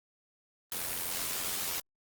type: noise with amplitude modulation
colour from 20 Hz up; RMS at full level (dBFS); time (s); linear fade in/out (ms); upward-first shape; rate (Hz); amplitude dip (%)
white; -32; 0.72-1.8; 0; sine; 86.9; 60
effects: Opus 24 kbps